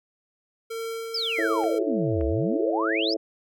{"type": "tone with tremolo", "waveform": "square", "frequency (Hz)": 454.4, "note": "A#4", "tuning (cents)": -44, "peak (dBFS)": -30, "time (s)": [0.7, 1.79], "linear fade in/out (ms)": 10, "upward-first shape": "sine", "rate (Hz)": 1.6, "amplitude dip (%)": 35}
{"type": "exponential two-way sweep", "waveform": "sine", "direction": "down then up", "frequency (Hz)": [5420, 65.41, 5420], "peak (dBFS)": -25, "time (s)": [1.14, 3.14], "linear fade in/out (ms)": 5, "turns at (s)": 2.26}
{"type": "harmonic tone", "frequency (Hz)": 110, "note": "A2", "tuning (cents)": 0, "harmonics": [3, 4, 5, 6], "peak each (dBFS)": [-27, -29, -31, -33], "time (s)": [1.38, 3.17], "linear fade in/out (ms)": 10}
{"type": "clicks", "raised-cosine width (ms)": 0.5, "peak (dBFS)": -28, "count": 2, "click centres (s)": [1.638, 2.211]}
{"effects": []}